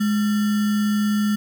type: tone with sample-and-hold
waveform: sine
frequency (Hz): 209.1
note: G#3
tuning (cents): +12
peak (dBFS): -17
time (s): 0-1.36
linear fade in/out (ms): 10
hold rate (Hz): 1575
effects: none